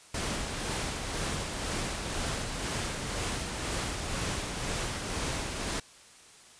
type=noise with tremolo; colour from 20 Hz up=pink; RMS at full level=-32 dBFS; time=0.14-5.8 s; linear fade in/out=5 ms; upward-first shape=sine; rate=2 Hz; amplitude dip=35%; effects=white hiss -54 dBFS RMS until 6.59 s + resampled to 22050 Hz